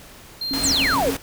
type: tone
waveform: triangle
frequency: 4186 Hz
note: C8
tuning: in tune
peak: -23 dBFS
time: 0.41-0.95 s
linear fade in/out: 5 ms
type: tone with tremolo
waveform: sine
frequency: 273 Hz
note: C#4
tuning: 26 cents flat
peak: -24 dBFS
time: 0.51-1.16 s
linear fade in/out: 0 ms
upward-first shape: square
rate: 7.1 Hz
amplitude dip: 70%
type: noise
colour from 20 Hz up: pink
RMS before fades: -28 dBFS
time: 0.53-1.17 s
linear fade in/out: 5 ms
type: exponential sweep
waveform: sine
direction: down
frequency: 8870 to 411.6 Hz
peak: -18 dBFS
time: 0.63-1.11 s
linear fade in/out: 10 ms
effects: pink hiss -44 dBFS RMS until 1.22 s